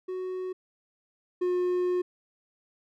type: tone pair in turn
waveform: triangle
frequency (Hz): 370.1 / 359.8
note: F#4 / F#4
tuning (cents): 0 / -48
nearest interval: unison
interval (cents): 48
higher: first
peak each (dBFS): -29 / -22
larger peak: second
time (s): 0.08-0.53 / 1.41-2.02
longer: second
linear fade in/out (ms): 10
effects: none